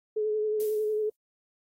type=tone with vibrato; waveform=sine; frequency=427.7 Hz; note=A4; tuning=49 cents flat; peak=-25 dBFS; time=0.16-1.1 s; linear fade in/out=10 ms; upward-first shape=sine; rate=11 Hz; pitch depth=24 cents each way
type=noise with exponential decay; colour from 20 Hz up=violet; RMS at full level=-38 dBFS; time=0.6-1.16 s; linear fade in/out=0 ms; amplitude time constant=120 ms
effects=AAC 48 kbps